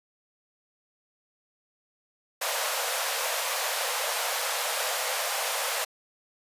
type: high-pass noise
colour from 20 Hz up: pink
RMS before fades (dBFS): -29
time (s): 2.41-5.85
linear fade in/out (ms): 10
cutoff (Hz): 480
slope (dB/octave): 96
effects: resampled to 32000 Hz